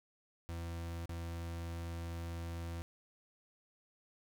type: tone with dropouts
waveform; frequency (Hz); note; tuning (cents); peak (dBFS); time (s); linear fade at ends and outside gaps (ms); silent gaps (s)
40% pulse; 84.3; E2; +39; -39; 0.49-2.82; 0; 1.057-1.093
effects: none